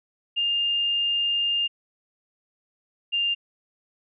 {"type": "tone pair in turn", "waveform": "sine", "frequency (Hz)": [2811, 2800], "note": ["F7", "F7"], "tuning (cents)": [11, 4], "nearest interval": "unison", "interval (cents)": 7, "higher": "first", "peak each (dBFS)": -21, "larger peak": "neither", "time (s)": [[0.36, 1.68], [3.12, 3.35]], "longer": "first", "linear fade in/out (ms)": 20, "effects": []}